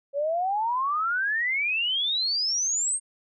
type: exponential sweep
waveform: sine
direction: up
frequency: 549 to 8690 Hz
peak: -23 dBFS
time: 0.13-3 s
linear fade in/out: 50 ms
effects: none